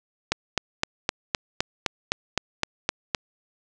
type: click train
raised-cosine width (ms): 0.2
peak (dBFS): -4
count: 12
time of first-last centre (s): 0.32-3.148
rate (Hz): 3.89
effects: resampled to 22050 Hz + 7-bit